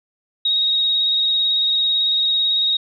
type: tone with vibrato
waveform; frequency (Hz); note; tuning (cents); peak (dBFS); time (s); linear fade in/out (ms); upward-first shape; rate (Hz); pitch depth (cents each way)
sine; 3763; A#7; +16; -15; 0.45-2.77; 5; square; 18; 16
effects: none